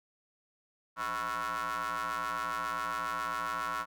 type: ring-modulated tone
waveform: 30% pulse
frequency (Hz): 116.54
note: A#2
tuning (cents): 0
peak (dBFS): -27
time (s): 0.96-3.86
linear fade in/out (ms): 50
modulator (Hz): 1220
effects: none